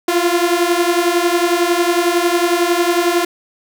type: beating tone pair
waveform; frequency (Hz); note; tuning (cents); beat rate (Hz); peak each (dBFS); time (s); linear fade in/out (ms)
sawtooth; 341.7 / 352.7; F4 / F4; -38 / +17; 11; -12; 0.08-3.25; 5
effects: none